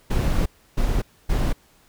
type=noise bursts at uneven times; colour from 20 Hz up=brown; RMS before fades=-20 dBFS; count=3; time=0.1-0.46 / 0.77-1.02 / 1.29-1.53 s; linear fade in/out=10 ms; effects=pink hiss -57 dBFS RMS until 1.88 s